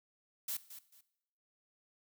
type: noise with echo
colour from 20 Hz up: blue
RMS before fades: -38 dBFS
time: 0.48-0.57 s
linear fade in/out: 5 ms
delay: 220 ms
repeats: 2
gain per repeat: -12 dB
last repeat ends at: 1.01 s
effects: noise-tail reverb RT60 0.8 s tail -17 dB re dry